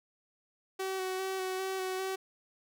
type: tone with vibrato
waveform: sawtooth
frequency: 377.7 Hz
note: F#4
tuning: 36 cents sharp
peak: -29 dBFS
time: 0.79-2.16 s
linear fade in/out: 10 ms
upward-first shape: square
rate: 2.5 Hz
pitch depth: 16 cents each way
effects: none